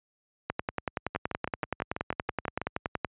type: two click trains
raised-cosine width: 0.5 ms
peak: -13 / -17 dBFS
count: 28 / 10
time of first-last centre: 0.5-3.047 / 1.15-2.616 s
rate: 10.6 / 6.14 Hz
effects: high-pass 60 Hz 12 dB/octave + resampled to 8000 Hz